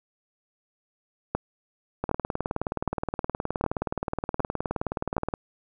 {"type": "two click trains", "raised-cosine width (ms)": 1, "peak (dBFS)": [-10, -13], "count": [6, 64], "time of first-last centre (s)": [[1.35, 5.167], [2.04, 5.338]], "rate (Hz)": [1.31, 19.1], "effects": []}